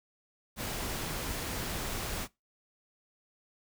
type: noise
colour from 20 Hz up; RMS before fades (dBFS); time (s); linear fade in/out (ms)
pink; -36; 0.56-2.28; 50
effects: noise-tail reverb RT60 0.2 s tail -21 dB re dry